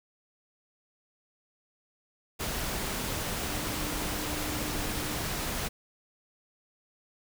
sine tone in noise, 301.6 Hz, D4, 46 cents sharp, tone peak -40 dBFS, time 3.49-5.21 s, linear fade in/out 20 ms, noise pink, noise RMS -33 dBFS, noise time 2.39-5.69 s, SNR -10 dB, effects none

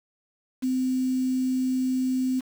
sine tone with quantisation, 257.7 Hz, C4, 26 cents flat, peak -22 dBFS, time 0.62-2.41 s, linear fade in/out 20 ms, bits 7, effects none

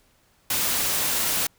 white noise, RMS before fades -24 dBFS, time 0.5-1.47 s, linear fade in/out 5 ms, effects pink hiss -62 dBFS RMS until 1.58 s

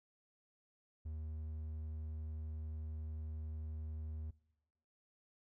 triangle tone, 77.8 Hz, D#2, in tune, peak -39 dBFS, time 1.05-4.31 s, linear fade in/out 10 ms, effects noise-tail reverb RT60 0.9 s tail -22 dB re dry

